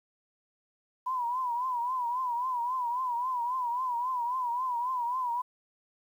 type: tone with vibrato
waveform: sine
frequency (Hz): 987.8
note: B5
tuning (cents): 0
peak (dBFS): -28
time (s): 1.06-5.42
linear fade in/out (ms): 10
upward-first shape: triangle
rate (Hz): 3.7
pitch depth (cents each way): 110
effects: 10-bit